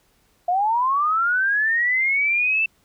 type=linear sweep; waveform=sine; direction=up; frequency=689 to 2674 Hz; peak=-17 dBFS; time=0.48-2.66 s; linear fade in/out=5 ms; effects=pink hiss -62 dBFS RMS until 2.84 s